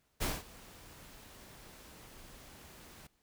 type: noise with ADSR envelope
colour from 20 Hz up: pink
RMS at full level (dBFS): -33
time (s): 0.2-3.07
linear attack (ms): 25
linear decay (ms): 200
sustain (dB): -21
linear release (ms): 4
effects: pink hiss -75 dBFS RMS until 3.22 s